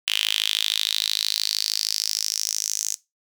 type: tone with high-pass filter sweep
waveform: sawtooth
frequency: 53.1 Hz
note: G#1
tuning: 39 cents sharp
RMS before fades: -25 dBFS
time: 0.07-2.95 s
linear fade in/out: 10 ms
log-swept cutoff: 3000 to 6400 Hz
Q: 5.3
effects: noise-tail reverb RT60 0.2 s tail -18 dB re dry